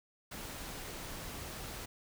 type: noise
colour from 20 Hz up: pink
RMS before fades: -44 dBFS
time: 0.31-1.86 s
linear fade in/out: 10 ms
effects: none